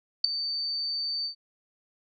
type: tone with ADSR envelope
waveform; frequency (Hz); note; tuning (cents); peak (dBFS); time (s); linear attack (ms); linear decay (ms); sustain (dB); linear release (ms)
sine; 4576; D8; -46; -13; 0.24-1.35; 6; 4; -15; 100
effects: none